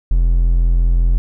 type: tone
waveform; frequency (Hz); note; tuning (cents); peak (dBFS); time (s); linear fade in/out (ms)
triangle; 42.62; F1; -41; -8; 0.11-1.18; 0
effects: none